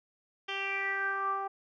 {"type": "tone with low-pass filter sweep", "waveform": "10% pulse", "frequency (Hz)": 392, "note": "G4", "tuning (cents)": 0, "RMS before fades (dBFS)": -33, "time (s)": [0.48, 1.48], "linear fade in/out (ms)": 10, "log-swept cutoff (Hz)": [3300, 930], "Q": 6.3, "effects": []}